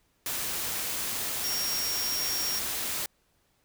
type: tone in noise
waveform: sine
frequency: 5580 Hz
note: F8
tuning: 2 cents flat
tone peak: -30 dBFS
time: 1.44-2.59 s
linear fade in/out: 2 ms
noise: white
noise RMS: -32 dBFS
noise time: 0.26-3.06 s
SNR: -1 dB
effects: pink hiss -70 dBFS RMS until 3.64 s